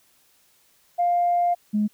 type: tone pair in turn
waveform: sine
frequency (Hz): 701 / 210.2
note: F5 / G#3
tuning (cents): +6 / +21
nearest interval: octave + major sixth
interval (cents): 2085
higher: first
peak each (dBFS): -17 / -18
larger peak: first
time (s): 0.98-1.55 / 1.73-1.88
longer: first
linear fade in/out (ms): 20
effects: tanh soft clip ceiling -13 dBFS + white hiss -61 dBFS RMS until 1.93 s